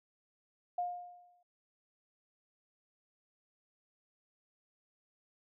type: tone with exponential decay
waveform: sine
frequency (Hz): 710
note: F5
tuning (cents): +28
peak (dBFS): -30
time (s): 0.78-1.43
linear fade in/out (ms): 5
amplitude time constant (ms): 140
effects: none